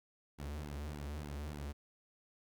sawtooth tone with flanger, 73.42 Hz, D2, in tune, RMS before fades -43 dBFS, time 0.38-1.73 s, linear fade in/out 20 ms, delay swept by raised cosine 1.6 to 7.6 ms, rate 3.4 Hz, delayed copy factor -0.95, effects none

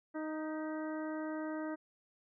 harmonic tone with a mistuned harmonic, 311.1 Hz, D#4, in tune, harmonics 1 / 2 / 3 / 4 / 5 / 6, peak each -38 / -43 / -49 / -50 / -50 / -54 dBFS, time 0.14-1.76 s, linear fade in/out 20 ms, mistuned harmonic 6, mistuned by +40 cents, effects none

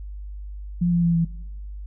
sine tone with pitch steps, 174.61 / 172.01 / 169.44 / 166.92 Hz, F3 / F3 / E3 / E3, 0 / -26 / +48 / +22 cents, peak -17 dBFS, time 0.81-1.25 s, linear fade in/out 10 ms, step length 110 ms, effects noise-tail reverb RT60 0.8 s tail -20 dB re dry + added 50 Hz sine -32 dBFS peak until 1.86 s

